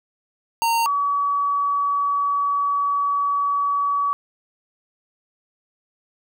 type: tone pair in turn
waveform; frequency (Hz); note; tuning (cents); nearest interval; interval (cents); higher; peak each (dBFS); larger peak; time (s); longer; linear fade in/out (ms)
square / sine; 921 / 1137.9; A#5 / C#6; -21 / +45; major third; 366; second; -18; neither; 0.62-0.86 / 0.86-4.13; second; 0
effects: none